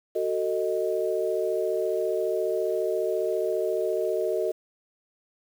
sine chord, D# diminished, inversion first, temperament just, 373.4 / 448 / 622.3 Hz, F#4 / A4 / D#5, +16 / +31 / 0 cents, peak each -28 dBFS, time 0.15-4.52 s, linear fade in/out 10 ms, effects 8-bit

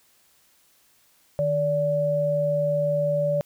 sine tone pair together, 153.36 / 579 Hz, D#3 / D5, -25 / -25 cents, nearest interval octave + major seventh, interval 2300 cents, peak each -27 / -21 dBFS, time 1.39-3.41 s, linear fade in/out 0 ms, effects white hiss -61 dBFS RMS until 3.45 s

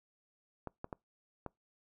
clicks, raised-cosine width 1 ms, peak -26 dBFS, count 4, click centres 0.673 / 0.844 / 0.928 / 1.463 s, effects noise-tail reverb RT60 0.2 s tail -26 dB re dry

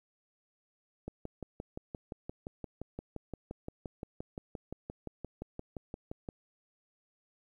click train, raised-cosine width 2 ms, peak -26 dBFS, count 31, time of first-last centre 1.08-6.288 s, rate 5.76 Hz, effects 11-bit

